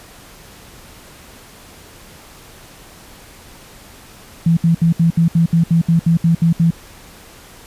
sine tone bursts, 166.6 Hz, E3, 19 cents sharp, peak -9 dBFS, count 13, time 4.46-6.706 s, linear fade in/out 5 ms, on 110 ms, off 68 ms, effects pink hiss -41 dBFS RMS until 7.66 s + resampled to 32000 Hz

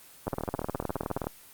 two click trains, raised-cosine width 1 ms, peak -19 / -15 dBFS, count 15 / 20, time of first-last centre 0.27-1.242 / 0.28-1.27 s, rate 14.4 / 19.2 Hz, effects white hiss -52 dBFS RMS until 1.53 s + Opus 24 kbps

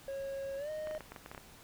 triangle tone with pitch glide, 547 to 617.5 Hz, C#5 to D#5, -23 to -13 cents, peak -35 dBFS, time 0.08-0.98 s, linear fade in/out 2 ms, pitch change +210 cents, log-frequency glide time 0.57-0.7 s
clicks, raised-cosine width 0.5 ms, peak -30 dBFS, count 10, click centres 0.872 / 0.911 / 0.95 / 1.007 / 1.12 / 1.162 / 1.261 / 1.315 / 1.348 / 1.378 s
effects pink hiss -56 dBFS RMS until 1.63 s

